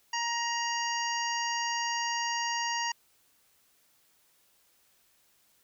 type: harmonic tone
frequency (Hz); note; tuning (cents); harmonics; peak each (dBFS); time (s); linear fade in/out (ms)
940; A#5; +14; 1 / 2 / 3 / 5 / 6 / 7; -32 / -35 / -37 / -39 / -40 / -40; 0.13-2.92; 5
effects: white hiss -67 dBFS RMS until 5.63 s